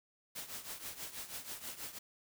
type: noise with tremolo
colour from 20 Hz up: white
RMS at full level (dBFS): -42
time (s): 0.35-1.99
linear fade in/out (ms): 10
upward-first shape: triangle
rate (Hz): 6.2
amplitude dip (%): 80
effects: none